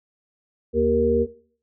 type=harmonic tone; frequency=77.78 Hz; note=D#2; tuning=in tune; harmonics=1 / 3 / 5 / 6; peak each=-27 / -24 / -24 / -18 dBFS; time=0.73-1.27 s; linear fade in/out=50 ms; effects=noise-tail reverb RT60 0.5 s tail -18 dB re dry